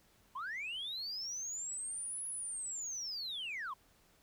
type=linear two-way sweep; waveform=sine; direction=up then down; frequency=966 to 10548 to 966 Hz; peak=-37 dBFS; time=0.35-3.74 s; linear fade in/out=10 ms; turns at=2.27 s; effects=tanh soft clip ceiling -36 dBFS + pink hiss -68 dBFS RMS until 4.22 s